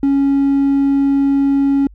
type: tone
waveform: triangle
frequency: 277.2 Hz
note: C#4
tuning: in tune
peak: -8 dBFS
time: 0.03-1.87 s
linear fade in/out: 2 ms
effects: tanh soft clip ceiling -5 dBFS + added 50 Hz sine -38 dBFS peak until 1.94 s